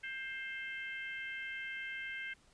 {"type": "harmonic tone with a mistuned harmonic", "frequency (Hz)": 528, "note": "C5", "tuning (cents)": 16, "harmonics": [3, 4, 5, 6], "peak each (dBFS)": [-43, -43, -50, -52], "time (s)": [0.03, 2.34], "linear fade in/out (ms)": 10, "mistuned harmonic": 6, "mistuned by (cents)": -23, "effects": ["pink hiss -67 dBFS RMS until 2.53 s", "resampled to 22050 Hz"]}